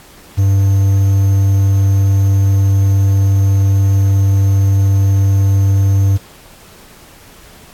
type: tone with quantisation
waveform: triangle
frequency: 98 Hz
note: G2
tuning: in tune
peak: -6 dBFS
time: 0.37-6.18 s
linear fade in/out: 20 ms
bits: 6
effects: pink hiss -41 dBFS RMS until 7.73 s + AAC 64 kbps